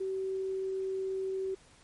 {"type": "tone", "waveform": "sine", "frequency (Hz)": 382, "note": "G4", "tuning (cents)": -45, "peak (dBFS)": -31, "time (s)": [0, 1.55], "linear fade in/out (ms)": 10, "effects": ["pink hiss -60 dBFS RMS until 1.83 s", "MP3 48 kbps"]}